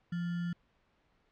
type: tone with sample-and-hold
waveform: sine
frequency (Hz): 172.8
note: F3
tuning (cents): -18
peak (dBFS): -32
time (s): 0.12-0.53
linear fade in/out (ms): 5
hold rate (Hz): 1575
effects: pink hiss -72 dBFS RMS until 1.31 s + low-pass 3000 Hz 12 dB/octave